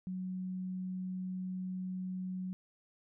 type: tone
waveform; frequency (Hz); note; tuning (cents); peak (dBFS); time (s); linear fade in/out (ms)
sine; 185; F#3; 0; -36; 0.07-2.53; 0
effects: none